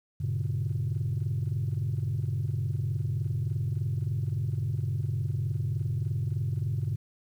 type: chord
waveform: sine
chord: G diminished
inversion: none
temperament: just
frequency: 98 / 117.6 / 141.12 Hz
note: G2 / Bb2 / Db3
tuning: 0 / +16 / +31 cents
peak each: -30 dBFS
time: 0.2-6.96 s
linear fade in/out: 10 ms
effects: tanh soft clip ceiling -22 dBFS + 10-bit